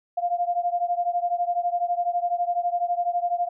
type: beating tone pair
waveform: sine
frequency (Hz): 697 / 709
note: F5 / F5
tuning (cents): -4 / +26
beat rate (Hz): 12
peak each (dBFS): -24 / -26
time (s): 0.17-3.49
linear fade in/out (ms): 10
effects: none